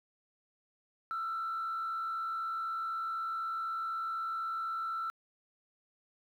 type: tone with frequency modulation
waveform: sine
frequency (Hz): 1336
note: E6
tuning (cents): +23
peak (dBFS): -32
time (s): 1.11-5.1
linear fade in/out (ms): 0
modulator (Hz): 68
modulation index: 0.44
effects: tanh soft clip ceiling -30 dBFS + 11-bit